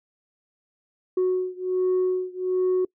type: beating tone pair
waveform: sine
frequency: 367.9 / 369.2 Hz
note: F#4 / F#4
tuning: -10 / -4 cents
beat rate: 1.3 Hz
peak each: -22 / -23 dBFS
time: 1.17-2.85 s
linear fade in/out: 5 ms
effects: noise-tail reverb RT60 0.1 s tail -24 dB re dry + tanh soft clip ceiling -17 dBFS